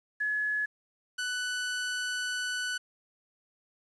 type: tone pair in turn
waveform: sine / sawtooth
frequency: 1700 / 1490.3 Hz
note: G#6 / F#6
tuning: +40 / +12 cents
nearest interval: major second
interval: 228 cents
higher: first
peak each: -27 dBFS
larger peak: neither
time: 0.2-0.66 / 1.18-2.78 s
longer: second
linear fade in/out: 10 ms
effects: resampled to 22050 Hz + 10-bit